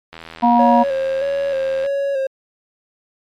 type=click train; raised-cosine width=0.3 ms; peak=-18 dBFS; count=143; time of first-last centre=0.13-1.862 s; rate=82 Hz
type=harmonic tone; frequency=238.4 Hz; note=A#3; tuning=39 cents sharp; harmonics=1 / 3 / 4; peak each=-14 / -14 / -14 dBFS; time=0.42-0.84 s; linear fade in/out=20 ms
type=tone with vibrato; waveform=triangle; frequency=546 Hz; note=C#5; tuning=26 cents flat; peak=-15 dBFS; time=0.59-2.27 s; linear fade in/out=5 ms; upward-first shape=square; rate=1.6 Hz; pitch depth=35 cents each way
effects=MP3 96 kbps